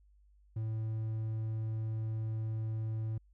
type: tone with hard clipping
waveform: triangle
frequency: 110.4 Hz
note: A2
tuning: 6 cents sharp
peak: -34 dBFS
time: 0.56-3.18 s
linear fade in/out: 5 ms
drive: 6 dB
effects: added 50 Hz sine -61 dBFS peak until 3.33 s